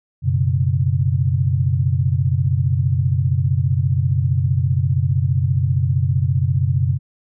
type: chord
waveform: sine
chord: F# suspended fourth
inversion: none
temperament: equal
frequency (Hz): 92.5 / 123.47 / 138.59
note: F#2 / B2 / C#3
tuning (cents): 0 / 0 / 0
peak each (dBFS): -19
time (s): 0.22-6.99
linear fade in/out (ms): 50
effects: none